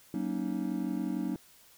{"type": "chord", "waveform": "triangle", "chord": "D# minor seventh", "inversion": "first", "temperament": "just", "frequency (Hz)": [186.68, 233.3, 280, 311.1], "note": ["F#3", "A#3", "C#4", "D#4"], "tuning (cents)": [16, 2, 18, 0], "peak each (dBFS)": -34, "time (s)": [0.14, 1.36], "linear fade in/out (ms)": 2, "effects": ["white hiss -59 dBFS RMS until 1.77 s"]}